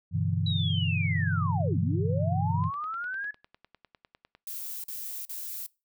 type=chord; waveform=sine; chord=E minor seventh; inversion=first; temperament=equal with one note detuned; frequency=98 / 124.69 / 146.83 / 164.81 Hz; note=G2 / B2 / D3 / E3; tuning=0 / +17 / 0 / 0 cents; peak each=-28 / -32 / -33 / -30 dBFS; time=0.11-2.71 s; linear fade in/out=50 ms
type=linear two-way sweep; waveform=sine; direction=down then up; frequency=3951 to 165.9 to 1715 Hz; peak=-31 dBFS; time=0.46-3.31 s; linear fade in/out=5 ms; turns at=1.79 s
type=click train; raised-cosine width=0.3 ms; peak=-35 dBFS; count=18; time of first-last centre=2.64-4.35 s; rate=9.94 Hz
type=noise bursts; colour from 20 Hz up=violet; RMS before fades=-37 dBFS; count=3; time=4.47-5.664 s; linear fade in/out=2 ms; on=370 ms; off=42 ms
effects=noise-tail reverb RT60 0.3 s tail -24 dB re dry